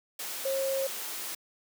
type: tone in noise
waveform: sine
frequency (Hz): 539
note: C#5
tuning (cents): -49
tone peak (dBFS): -27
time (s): 0.45-0.87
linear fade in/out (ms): 5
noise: white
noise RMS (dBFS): -37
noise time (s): 0.19-1.35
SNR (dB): +7
effects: high-pass 300 Hz 12 dB/octave